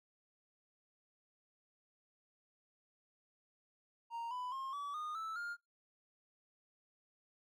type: tone with pitch steps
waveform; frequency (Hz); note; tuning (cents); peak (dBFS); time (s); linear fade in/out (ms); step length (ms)
triangle; 930 / 996.7 / 1068.3 / 1145 / 1227.1 / 1315.2 / 1409.6; A#5 / B5 / C6 / D6 / D#6 / E6 / F6; -4 / +16 / +36 / -44 / -24 / -4 / +16; -38; 4.1-5.57; 50; 210
effects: noise-tail reverb RT60 0.2 s tail -26 dB re dry